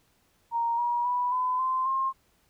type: tone with pitch steps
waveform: sine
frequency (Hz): 932.3 / 957.4 / 983.2 / 1009.7 / 1036.8 / 1064.8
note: A#5 / A#5 / B5 / B5 / C6 / C6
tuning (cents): 0 / +46 / -8 / +38 / -16 / +30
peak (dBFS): -24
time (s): 0.51-2.13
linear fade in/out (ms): 50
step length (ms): 270
effects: pink hiss -67 dBFS RMS until 2.49 s